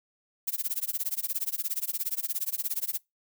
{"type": "noise with tremolo", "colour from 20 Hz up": "violet", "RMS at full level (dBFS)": -28, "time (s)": [0.47, 2.99], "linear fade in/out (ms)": 10, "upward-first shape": "sine", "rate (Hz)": 17, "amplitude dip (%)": 100, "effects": ["noise-tail reverb RT60 0.2 s tail -25 dB re dry"]}